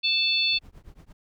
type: harmonic tone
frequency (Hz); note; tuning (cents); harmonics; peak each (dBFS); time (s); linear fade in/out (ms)
880; A5; 0; 3 / 4 / 5; -25 / -25 / -25; 0.03-0.59; 20
type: noise with tremolo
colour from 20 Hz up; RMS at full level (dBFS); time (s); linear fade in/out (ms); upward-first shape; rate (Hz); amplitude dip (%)
brown; -44; 0.52-1.13; 10; triangle; 8.8; 100
effects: none